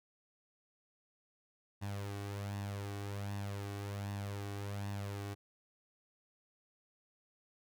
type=tone with flanger; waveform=sawtooth; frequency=100.7 Hz; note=G2; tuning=47 cents sharp; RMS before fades=-41 dBFS; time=1.81-5.35 s; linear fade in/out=20 ms; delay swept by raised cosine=1.1 to 2.7 ms; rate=1.3 Hz; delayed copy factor=+0.55; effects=none